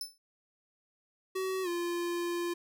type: tone with exponential decay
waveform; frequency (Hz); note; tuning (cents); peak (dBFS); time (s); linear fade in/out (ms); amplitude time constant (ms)
sawtooth; 5274; E8; 0; -30; 0.01-0.18; 2; 36
type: tone with pitch glide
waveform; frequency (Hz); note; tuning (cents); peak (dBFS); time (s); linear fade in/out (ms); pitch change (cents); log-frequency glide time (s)
square; 377.8 to 346.4; F#4 to F4; +36 to -14; -32; 1.35-2.54; 10; -150; 1.63-1.68
effects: none